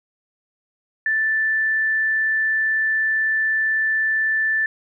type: tone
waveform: sine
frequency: 1762 Hz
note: A6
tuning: 2 cents sharp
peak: -17 dBFS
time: 1.06-4.66 s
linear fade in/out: 2 ms
effects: none